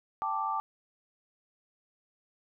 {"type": "chord", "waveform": "sine", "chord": "G suspended second", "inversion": "none", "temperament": "equal", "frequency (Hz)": [784, 880, 1174.7], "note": ["G5", "A5", "D6"], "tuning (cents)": [0, 0, 0], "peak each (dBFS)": [-36, -33, -32], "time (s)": [0.22, 0.6], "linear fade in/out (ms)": 0, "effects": []}